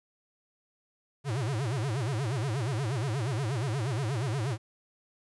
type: tone with vibrato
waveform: square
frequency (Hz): 123.47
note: B2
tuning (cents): 0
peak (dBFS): -29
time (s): 1.24-4.58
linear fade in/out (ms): 50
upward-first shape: sine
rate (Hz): 8.4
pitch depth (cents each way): 280
effects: resampled to 24000 Hz + 11-bit